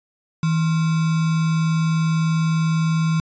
sine tone with sample-and-hold, 161.6 Hz, E3, 34 cents flat, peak -16 dBFS, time 0.43-3.2 s, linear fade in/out 2 ms, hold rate 1225 Hz, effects resampled to 16000 Hz

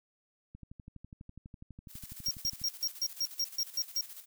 click train, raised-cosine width 5 ms, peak -35 dBFS, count 26, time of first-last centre 0.55-2.616 s, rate 12.1 Hz
blue noise with tremolo, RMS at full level -46 dBFS, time 1.88-4.26 s, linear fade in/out 50 ms, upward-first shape square, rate 14 Hz, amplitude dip 55%
square tone bursts, 5588 Hz, F8, in tune, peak -29 dBFS, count 10, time 2.26-4.01 s, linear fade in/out 2 ms, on 49 ms, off 140 ms
effects none

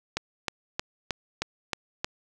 click train, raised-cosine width 0.2 ms, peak -10 dBFS, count 7, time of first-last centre 0.17-2.045 s, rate 3.2 Hz, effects none

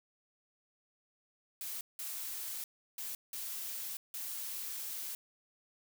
blue noise bursts at uneven times, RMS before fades -41 dBFS, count 5, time 1.61-1.81 / 1.99-2.64 / 2.98-3.15 / 3.33-3.97 / 4.14-5.15 s, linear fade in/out 2 ms, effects none

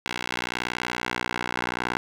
10% pulse tone with band-pass filter sweep, 60.8 Hz, B1, 26 cents flat, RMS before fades -30 dBFS, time 0.06-1.97 s, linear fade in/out 0 ms, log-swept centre 2600 to 1500 Hz, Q 1, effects none

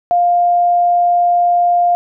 sine tone, 702 Hz, F5, 9 cents sharp, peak -9 dBFS, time 0.11-1.95 s, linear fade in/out 0 ms, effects none

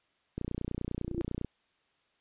click train, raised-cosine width 3 ms, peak -22 dBFS, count 33, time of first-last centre 0.38-1.447 s, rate 30 Hz
sine tone with exponential growth, 340.6 Hz, F4, 43 cents flat, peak -27 dBFS, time 1.03-1.21 s, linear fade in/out 0 ms, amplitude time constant 37 ms
effects white hiss -72 dBFS RMS until 2.2 s + resampled to 8000 Hz

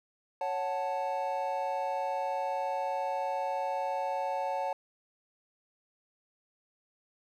triangle chord, F# minor, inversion second, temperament equal, 554.4 / 740 / 880 Hz, C#5 / F#5 / A5, 0 / 0 / 0 cents, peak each -33 / -33 / -32 dBFS, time 0.41-4.73 s, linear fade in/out 2 ms, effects none

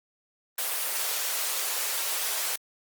white high-pass noise, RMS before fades -29 dBFS, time 0.58-2.56 s, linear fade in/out 5 ms, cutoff 450 Hz, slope 24 dB/octave, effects Opus 24 kbps

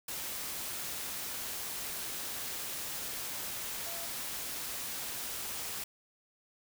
sine tone in noise, 678 Hz, E5, 49 cents sharp, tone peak -47 dBFS, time 3.86-4.06 s, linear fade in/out 5 ms, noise white, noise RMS -39 dBFS, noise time 0.08-5.84 s, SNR -11 dB, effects none

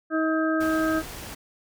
harmonic tone, 317.8 Hz, D#4, 37 cents sharp, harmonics 1 / 2 / 4 / 5, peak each -23 / -28 / -30 / -30 dBFS, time 0.1-1.03 s, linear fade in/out 50 ms
pink noise, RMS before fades -38 dBFS, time 0.6-1.35 s, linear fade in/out 10 ms
effects none

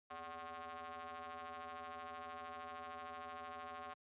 sawtooth ring-modulated tone, 164.81 Hz, E3, in tune, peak -40 dBFS, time 0.1-3.94 s, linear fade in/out 10 ms, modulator 913 Hz, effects high-pass 100 Hz 12 dB/octave + resampled to 8000 Hz

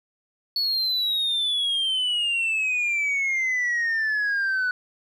sine exponential sweep, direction down, 4435 to 1477 Hz, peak -19 dBFS, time 0.56-4.71 s, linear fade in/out 2 ms, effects tanh soft clip ceiling -20 dBFS + 10-bit

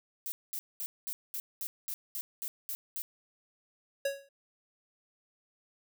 violet noise bursts, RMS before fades -37 dBFS, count 11, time 0.26-3.02 s, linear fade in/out 0 ms, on 60 ms, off 210 ms
square tone with exponential decay, 554.4 Hz, C#5, in tune, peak -27 dBFS, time 4.05-4.29 s, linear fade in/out 5 ms, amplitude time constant 52 ms
effects none

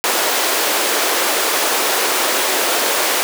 pink high-pass noise, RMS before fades -17 dBFS, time 0.04-3.23 s, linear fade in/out 0 ms, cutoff 370 Hz, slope 24 dB/octave, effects none

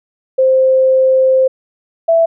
sine tone pair in turn, 523.3 / 662.2 Hz, C5 / E5, 0 / +8 cents, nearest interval major third, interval 408 cents, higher second, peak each -7 dBFS, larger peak neither, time 0.38-1.48 / 2.08-2.26 s, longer first, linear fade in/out 10 ms, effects none

